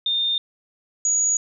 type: tone pair in turn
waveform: sine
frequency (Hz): 3630 / 6782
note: A#7 / G#8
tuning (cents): -47 / +35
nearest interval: major seventh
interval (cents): 1082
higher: second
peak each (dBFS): -19 / -17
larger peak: second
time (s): 0.06-0.38 / 1.05-1.37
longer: neither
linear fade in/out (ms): 2
effects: none